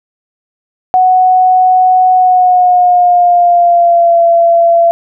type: tone with pitch glide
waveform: sine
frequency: 740 to 678.6 Hz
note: F#5 to F5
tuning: 0 to -50 cents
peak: -4 dBFS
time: 0.94-4.91 s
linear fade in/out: 0 ms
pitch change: -150 cents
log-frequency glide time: 2.13-4.22 s
effects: none